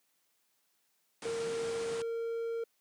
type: low-pass noise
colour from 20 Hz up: pink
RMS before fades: -43 dBFS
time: 1.22-2.02 s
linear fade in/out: 2 ms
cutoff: 9900 Hz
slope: 96 dB/octave
type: tone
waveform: triangle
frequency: 460.5 Hz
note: A#4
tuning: 21 cents flat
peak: -31 dBFS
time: 1.25-2.64 s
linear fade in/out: 5 ms
effects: white hiss -75 dBFS RMS until 2.8 s + high-pass 150 Hz 12 dB/octave